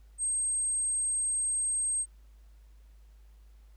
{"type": "tone", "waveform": "sine", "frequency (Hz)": 8410, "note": "C9", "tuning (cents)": 8, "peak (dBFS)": -27, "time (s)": [0.18, 2.06], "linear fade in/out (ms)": 50, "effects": ["added 52 Hz sine -52 dBFS peak until 3.76 s", "pink hiss -71 dBFS RMS until 3.76 s"]}